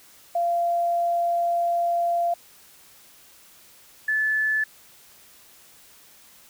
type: tone pair in turn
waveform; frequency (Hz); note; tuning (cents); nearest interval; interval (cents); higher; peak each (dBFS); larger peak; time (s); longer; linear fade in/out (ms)
sine; 689 / 1736.2; F5 / A6; -24 / -24; octave + major third; 1600; second; -20; neither; 0.35-2.34 / 4.08-4.64; first; 5
effects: white hiss -52 dBFS RMS until 6.49 s